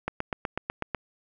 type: click train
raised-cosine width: 0.5 ms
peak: -13 dBFS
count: 8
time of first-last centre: 0.08-0.947 s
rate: 8.07 Hz
effects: none